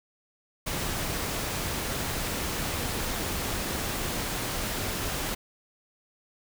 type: noise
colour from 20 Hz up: pink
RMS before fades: -31 dBFS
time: 0.66-5.35 s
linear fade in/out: 10 ms
effects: none